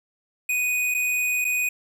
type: tone with dropouts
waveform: square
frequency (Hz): 2486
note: D#7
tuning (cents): -2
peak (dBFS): -22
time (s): 0.49-1.69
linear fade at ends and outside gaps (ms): 5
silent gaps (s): 0.942-0.946 / 1.445-1.449
effects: none